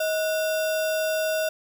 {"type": "tone with sample-and-hold", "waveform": "sine", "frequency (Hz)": 632, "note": "D#5", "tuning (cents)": 27, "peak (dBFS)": -22, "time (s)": [0, 1.49], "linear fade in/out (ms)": 5, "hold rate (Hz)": 2100, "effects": []}